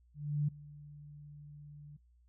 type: tone with ADSR envelope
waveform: sine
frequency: 147.1 Hz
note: D3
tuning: 3 cents sharp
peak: -27 dBFS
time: 0.14-1.97 s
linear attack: 340 ms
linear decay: 9 ms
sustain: -21 dB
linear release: 9 ms
effects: noise-tail reverb RT60 0.1 s tail -18 dB re dry + added 60 Hz sine -63 dBFS peak until 2.28 s